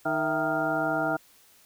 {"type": "harmonic tone with a mistuned harmonic", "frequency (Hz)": 155.56, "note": "D#3", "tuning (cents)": 0, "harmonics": [1, 2, 3, 4, 5, 6, 8, 9], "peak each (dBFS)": [-38, -31, -38, -29, -31, -38, -40, -30], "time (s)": [0.05, 1.17], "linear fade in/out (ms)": 10, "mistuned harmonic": 4, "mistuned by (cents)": 98, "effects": ["white hiss -58 dBFS RMS until 1.65 s"]}